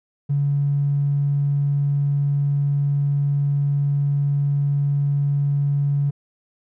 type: tone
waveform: triangle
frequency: 142.2 Hz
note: C#3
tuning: 45 cents sharp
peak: -13 dBFS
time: 0.29-6.11 s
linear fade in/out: 20 ms
effects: tanh soft clip ceiling -15 dBFS